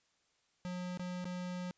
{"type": "tone with dropouts", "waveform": "square", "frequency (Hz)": 180, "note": "F#3", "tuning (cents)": -47, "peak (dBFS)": -39, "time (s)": [0.65, 1.71], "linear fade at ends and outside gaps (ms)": 0, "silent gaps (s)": [[0.974, 0.995], [1.244, 1.254]], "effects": ["white hiss -75 dBFS RMS until 1.77 s", "resampled to 16000 Hz"]}